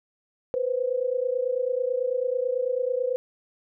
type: tone pair together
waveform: sine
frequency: 490.9 / 520 Hz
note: B4 / C5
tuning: -10 / -11 cents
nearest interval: minor second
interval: 99 cents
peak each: -26 dBFS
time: 0.54-3.16 s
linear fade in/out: 0 ms
effects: none